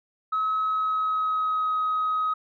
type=tone with pitch glide; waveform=sine; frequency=1283 to 1263.1 Hz; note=E6 to D#6; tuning=-47 to +26 cents; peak=-21 dBFS; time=0.32-2.34 s; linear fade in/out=10 ms; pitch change=-27 cents; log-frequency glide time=0.57-1.76 s; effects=tanh soft clip ceiling -19 dBFS